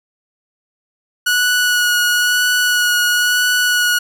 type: tone with vibrato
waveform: sawtooth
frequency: 1464 Hz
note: F#6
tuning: 19 cents flat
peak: -9 dBFS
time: 1.26-3.99 s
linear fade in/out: 10 ms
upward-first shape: sine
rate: 1 Hz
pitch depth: 15 cents each way
effects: none